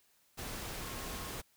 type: tone in noise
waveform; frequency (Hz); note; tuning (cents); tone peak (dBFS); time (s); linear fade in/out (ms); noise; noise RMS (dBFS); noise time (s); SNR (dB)
sine; 1078; C#6; -49; -51; 0.8-1.31; 20; pink; -42; 0.37-1.42; -12
effects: white hiss -70 dBFS RMS until 1.56 s